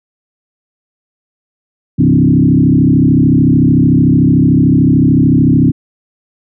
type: tone with frequency modulation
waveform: sine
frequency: 207.7 Hz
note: G#3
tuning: in tune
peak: -5 dBFS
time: 1.98-5.72 s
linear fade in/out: 20 ms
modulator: 33.5 Hz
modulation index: 2.8
effects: none